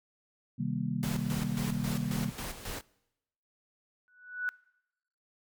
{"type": "chord", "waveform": "sine", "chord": "C minor seventh", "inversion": "none", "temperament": "just", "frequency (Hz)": [130.81, 156.98, 196.22, 235.5], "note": ["C3", "Eb3", "G3", "Bb3"], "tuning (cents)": [0, 16, 2, 18], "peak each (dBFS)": -35, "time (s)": [0.58, 2.31], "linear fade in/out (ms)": 20}
{"type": "noise with tremolo", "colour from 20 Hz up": "pink", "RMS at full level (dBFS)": -38, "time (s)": [1.03, 2.81], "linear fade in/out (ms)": 0, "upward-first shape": "square", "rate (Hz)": 3.7, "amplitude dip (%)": 60}
{"type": "tone with exponential growth", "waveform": "sine", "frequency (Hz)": 1480, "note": "F#6", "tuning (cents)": 0, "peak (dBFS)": -26, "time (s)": [4.08, 4.49], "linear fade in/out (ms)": 0, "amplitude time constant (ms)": 89}
{"effects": ["noise-tail reverb RT60 0.9 s tail -24 dB re dry", "MP3 96 kbps"]}